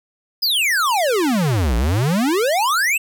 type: exponential two-way sweep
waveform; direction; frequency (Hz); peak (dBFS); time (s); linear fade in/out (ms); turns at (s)
square; down then up; 5140 to 55 to 2762; -16; 0.42-2.98; 10; 1.76
effects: none

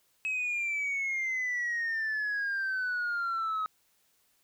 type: exponential sweep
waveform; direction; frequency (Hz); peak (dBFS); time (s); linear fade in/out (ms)
sine; down; 2570 to 1268; -27; 0.25-3.66; 0
effects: tanh soft clip ceiling -27 dBFS + white hiss -70 dBFS RMS until 4.43 s

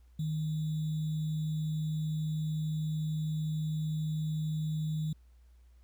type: tone with sample-and-hold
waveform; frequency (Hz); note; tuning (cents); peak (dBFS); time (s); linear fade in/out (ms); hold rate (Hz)
sine; 155.56; D#3; 0; -30; 0.19-5.13; 5; 3675
effects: added 60 Hz sine -56 dBFS peak until 5.83 s + pink hiss -75 dBFS RMS until 5.83 s

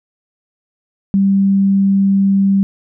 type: tone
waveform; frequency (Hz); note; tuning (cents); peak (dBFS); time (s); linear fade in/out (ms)
sine; 196; G3; 0; -9; 1.14-2.63; 0
effects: none

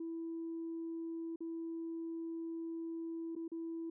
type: tone with dropouts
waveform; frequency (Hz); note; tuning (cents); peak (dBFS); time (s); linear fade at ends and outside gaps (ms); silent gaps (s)
sine; 330; E4; +2; -38; 0-3.9; 5; 1.36-1.405 / 3.353-3.362 / 3.48-3.517
effects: tanh soft clip ceiling -35 dBFS

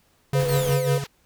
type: tone with tremolo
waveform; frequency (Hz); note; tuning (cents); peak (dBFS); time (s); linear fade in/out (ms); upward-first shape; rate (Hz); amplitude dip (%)
square; 139.8; C#3; +15; -19; 0.33-1.04; 2; sine; 5.5; 70
type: tone with vibrato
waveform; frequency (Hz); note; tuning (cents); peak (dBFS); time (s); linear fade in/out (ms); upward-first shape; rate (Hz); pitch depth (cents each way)
sine; 500; B4; +21; -23; 0.35-0.98; 2; square; 4.8; 33
type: noise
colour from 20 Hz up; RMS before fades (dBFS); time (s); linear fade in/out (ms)
pink; -34; 0.38-0.75; 20
type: linear sweep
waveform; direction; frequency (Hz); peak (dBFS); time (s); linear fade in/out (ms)
5% pulse; down; 4500 to 370; -26; 0.48-1.07; 10
effects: pink hiss -63 dBFS RMS until 1.25 s

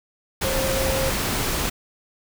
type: tone in noise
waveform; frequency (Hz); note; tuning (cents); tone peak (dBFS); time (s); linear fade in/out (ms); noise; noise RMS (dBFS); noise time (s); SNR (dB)
sine; 532; C5; +29; -24; 0.44-1.1; 10; pink; -24; 0.41-1.7; -3
effects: none

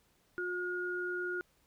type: tone pair together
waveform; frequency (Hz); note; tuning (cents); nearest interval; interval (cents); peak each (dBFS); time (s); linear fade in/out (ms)
sine; 358.7 / 1433.1; F4 / F6; +46 / +44; 2 octaves; 2398; -37 / -36; 0.38-1.41; 0
effects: pink hiss -71 dBFS RMS until 1.66 s

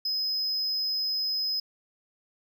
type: tone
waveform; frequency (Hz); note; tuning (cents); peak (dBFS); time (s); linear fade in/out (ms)
triangle; 5070; D#8; +32; -25; 0.05-1.6; 5
effects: none

